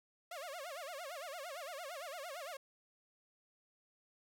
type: tone with vibrato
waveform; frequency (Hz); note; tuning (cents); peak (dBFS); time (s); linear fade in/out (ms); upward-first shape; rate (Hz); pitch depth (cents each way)
sawtooth; 624; D#5; +5; -40; 0.31-2.57; 5; sine; 8.8; 260
effects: none